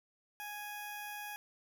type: tone with notch filter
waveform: 10% pulse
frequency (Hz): 830.6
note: G#5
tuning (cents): 0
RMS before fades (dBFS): -44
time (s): 0.4-1.36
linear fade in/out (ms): 0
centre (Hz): 4200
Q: 1
effects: none